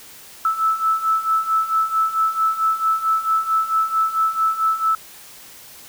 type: beating tone pair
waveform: sine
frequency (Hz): 1309 / 1313.5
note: E6 / E6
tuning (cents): -13 / -7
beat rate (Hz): 4.5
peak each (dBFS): -22 / -18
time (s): 0.45-4.95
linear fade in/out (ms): 2
effects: white hiss -42 dBFS RMS until 5.88 s